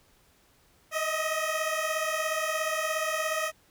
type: beating tone pair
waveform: 15% pulse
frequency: 621 / 638 Hz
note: D#5 / D#5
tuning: -3 / +43 cents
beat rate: 17 Hz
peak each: -24 / -24 dBFS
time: 0.91-3.52 s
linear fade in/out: 50 ms
effects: pink hiss -63 dBFS RMS until 3.7 s